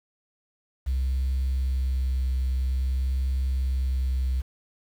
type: tone with vibrato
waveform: sine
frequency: 65.1 Hz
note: C2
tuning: 8 cents flat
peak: -21 dBFS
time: 0.86-4.42 s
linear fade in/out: 20 ms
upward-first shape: triangle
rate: 0.5 Hz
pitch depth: 17 cents each way
effects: tanh soft clip ceiling -19 dBFS + 8-bit